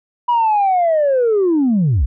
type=linear sweep; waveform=sine; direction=down; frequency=979 to 48.97 Hz; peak=-10 dBFS; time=0.28-2.06 s; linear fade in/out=10 ms; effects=tanh soft clip ceiling -9 dBFS